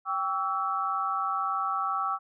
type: chord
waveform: sine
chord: C# diminished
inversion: second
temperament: equal with one note detuned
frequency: 784 / 1136.6 / 1318.5 Hz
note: G5 / C#6 / E6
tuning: 0 / +43 / 0 cents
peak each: -33 / -31 / -29 dBFS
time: 0.05-2.19 s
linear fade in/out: 50 ms
effects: none